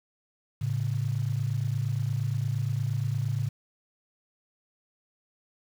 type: tone pair together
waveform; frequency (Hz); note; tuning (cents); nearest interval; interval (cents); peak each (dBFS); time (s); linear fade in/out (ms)
sine; 110 / 138.59; A2 / C#3; 0 / 0; major third; 400; -28 / -29; 0.61-3.49; 10
effects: 8-bit